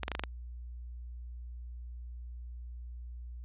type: clicks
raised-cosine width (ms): 0.3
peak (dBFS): -17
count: 6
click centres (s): 0.033 / 0.081 / 0.117 / 0.151 / 0.195 / 0.237
effects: added 60 Hz sine -41 dBFS peak until 3.44 s + resampled to 8000 Hz